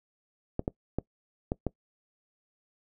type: clicks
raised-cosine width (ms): 2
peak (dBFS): -15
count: 5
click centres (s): 0.594 / 0.679 / 0.986 / 1.519 / 1.667
effects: noise-tail reverb RT60 0.1 s tail -22 dB re dry